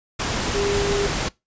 sine tone in noise, 403.2 Hz, G4, 49 cents sharp, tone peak -21 dBFS, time 0.54-1.07 s, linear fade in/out 10 ms, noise pink, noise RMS -24 dBFS, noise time 0.19-1.29 s, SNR 0 dB, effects noise-tail reverb RT60 0.2 s tail -22 dB re dry + resampled to 16000 Hz

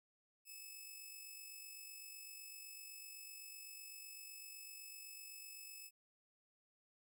5% pulse tone with amplitude modulation, 2600 Hz, E7, 24 cents flat, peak -40 dBFS, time 0.45-5.91 s, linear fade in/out 50 ms, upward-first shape sine, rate 47.9 Hz, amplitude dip 45%, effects none

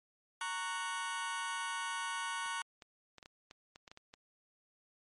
sawtooth chord, F# major, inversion first, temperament just, 925 / 1110 / 1480 Hz, A#5 / C#6 / F#6, -14 / +2 / 0 cents, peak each -37 dBFS, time 0.41-2.62 s, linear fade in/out 2 ms
clicks, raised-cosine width 0.2 ms, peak -34 dBFS, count 11, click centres 2.462 / 2.822 / 3.183 / 3.228 / 3.259 / 3.511 / 3.759 / 3.878 / 3.915 / 3.974 / 4.139 s
effects MP3 48 kbps

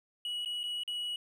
triangle tone with dropouts, 2923 Hz, F#7, 22 cents flat, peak -32 dBFS, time 0.25-1.16 s, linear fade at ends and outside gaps 2 ms, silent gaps 0.449-0.458 / 0.633-0.638 / 0.835-0.877 s, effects none

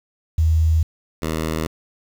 sine / 10% pulse tone pair in turn, 80.1 / 79.41 Hz, E2 / D#2, -49 / +36 cents, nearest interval unison, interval 15 cents, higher first, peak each -13 dBFS, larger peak neither, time 0.38-0.83 / 1.22-1.67 s, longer neither, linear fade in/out 5 ms, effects 7-bit

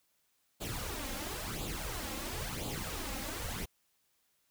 pink noise with flanger, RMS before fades -39 dBFS, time 0.6-3.66 s, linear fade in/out 20 ms, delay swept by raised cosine 0.26 to 3.76 ms, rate 0.97 Hz, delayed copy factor +0.65, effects white hiss -75 dBFS RMS until 4.5 s

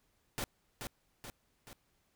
pink noise with echo, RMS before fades -37 dBFS, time 0.38-0.44 s, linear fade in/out 0 ms, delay 430 ms, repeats 3, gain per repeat -5 dB, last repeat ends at 1.73 s, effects pink hiss -75 dBFS RMS until 2.15 s

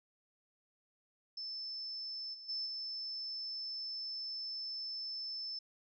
sine tone with level steps, 5274 Hz, E8, in tune, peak -40 / -48 / -36 / -39 dBFS, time 1.37-5.59 s, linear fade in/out 5 ms, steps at 2.33 / 2.48 / 2.65 s, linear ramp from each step 20 ms, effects none

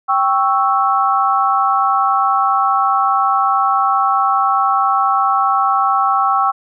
sine chord, C# diminished, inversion second, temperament equal, 784 / 1108.7 / 1318.5 Hz, G5 / C#6 / E6, 0 / 0 / 0 cents, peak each -16 dBFS, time 0.08-6.52 s, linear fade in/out 20 ms, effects none

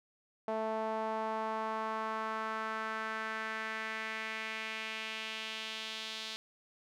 sawtooth tone with band-pass filter sweep, 220 Hz, A3, in tune, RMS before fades -38 dBFS, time 0.48-6.36 s, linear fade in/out 0 ms, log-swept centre 710 to 3800 Hz, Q 2.3, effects none

